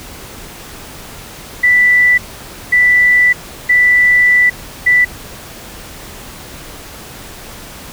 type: tone bursts at uneven times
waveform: sine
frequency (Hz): 1975.5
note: B6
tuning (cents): 0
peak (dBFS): -6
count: 4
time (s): 1.63-2.18 / 2.72-3.33 / 3.69-4.5 / 4.86-5.05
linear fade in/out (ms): 10
effects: pink hiss -32 dBFS RMS until 7.92 s